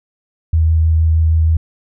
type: tone with vibrato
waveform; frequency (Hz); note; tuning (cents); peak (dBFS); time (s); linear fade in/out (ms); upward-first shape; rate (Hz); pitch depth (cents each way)
sine; 80.4; E2; -43; -9; 0.53-1.57; 5; triangle; 6.4; 14
effects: none